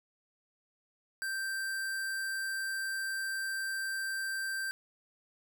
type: tone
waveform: square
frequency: 1568 Hz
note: G6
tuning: in tune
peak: -34 dBFS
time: 1.22-4.71 s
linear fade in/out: 0 ms
effects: none